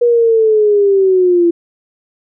sine linear sweep, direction down, 482.7 to 337.6 Hz, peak -7 dBFS, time 0.01-1.51 s, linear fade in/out 10 ms, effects none

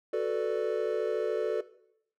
triangle chord, B minor seventh, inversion second, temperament equal, 370 / 440 / 493.9 / 587.3 Hz, F#4 / A4 / B4 / D5, 0 / 0 / 0 / 0 cents, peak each -31 / -28 / -32 / -32 dBFS, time 0.13-1.61 s, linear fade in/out 5 ms, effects noise-tail reverb RT60 0.7 s tail -17 dB re dry

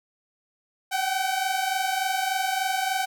sawtooth tone pair together, 752 / 775.4 Hz, F#5 / G5, +28 / -19 cents, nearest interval minor second, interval 53 cents, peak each -23 dBFS, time 0.91-3.06 s, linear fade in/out 20 ms, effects none

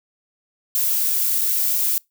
violet noise with dropouts, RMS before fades -20 dBFS, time 0.75-1.98 s, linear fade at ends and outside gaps 0 ms, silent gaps 1.412-1.416 s, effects noise-tail reverb RT60 0.2 s tail -26 dB re dry

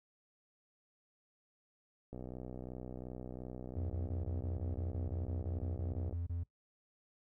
click train, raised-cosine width 2 ms, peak -32 dBFS, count 252, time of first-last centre 2.13-6.127 s, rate 62.8 Hz
triangle tone bursts, 85.5 Hz, F2, 36 cents flat, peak -34 dBFS, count 16, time 3.76-6.435 s, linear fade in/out 5 ms, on 140 ms, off 29 ms
effects noise-tail reverb RT60 0.1 s tail -19 dB re dry

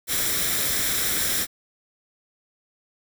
white noise with comb filter, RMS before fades -24 dBFS, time 0.07-1.47 s, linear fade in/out 50 ms, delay 0.54 ms, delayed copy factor +0.55, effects none

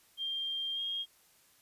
sine tone with pitch glide, 3189 to 3243 Hz, G7 to G#7, +29 to -42 cents, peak -33 dBFS, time 0.17-1.06 s, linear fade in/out 50 ms, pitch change +29 cents, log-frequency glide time 0.74-0.8 s, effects white hiss -65 dBFS RMS until 1.61 s + resampled to 32000 Hz

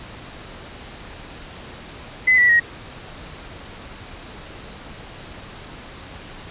sine tone with pitch steps, 2022 / 1954.3 / 1888.8 Hz, B6 / B6 / A#6, +40 / -19 / +22 cents, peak -11 dBFS, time 2.27-2.6 s, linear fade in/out 10 ms, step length 110 ms, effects pink hiss -38 dBFS RMS until 6.5 s + resampled to 8000 Hz

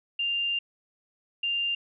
sine tone pair in turn, 2794 / 2794 Hz, F7 / F7, 0 / 0 cents, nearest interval unison, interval 0 cents, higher neither, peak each -25 dBFS, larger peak neither, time 0.19-0.59 / 1.43-1.75 s, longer first, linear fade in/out 5 ms, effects none

